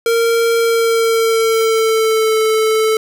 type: tone with pitch glide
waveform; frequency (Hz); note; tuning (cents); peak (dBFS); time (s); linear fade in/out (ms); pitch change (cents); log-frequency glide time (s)
square; 461.7 to 438.3; A#4 to A4; -17 to -7; -12; 0.06-2.97; 2; -90; 0.56-2.4
effects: none